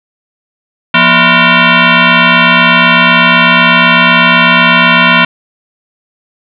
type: tone with frequency modulation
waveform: sine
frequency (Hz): 655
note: E5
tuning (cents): -11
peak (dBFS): -3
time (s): 0.94-5.25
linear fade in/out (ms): 5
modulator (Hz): 414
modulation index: 6.1
effects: none